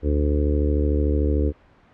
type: harmonic tone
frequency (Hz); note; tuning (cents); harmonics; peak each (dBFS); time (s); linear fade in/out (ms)
73.42; D2; 0; 1 / 2 / 3 / 4 / 5 / 6 / 7; -19 / -34 / -32 / -26 / -30 / -28 / -32; 0.02-1.53; 50
effects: pink hiss -54 dBFS RMS until 1.93 s + low-pass 2000 Hz 12 dB/octave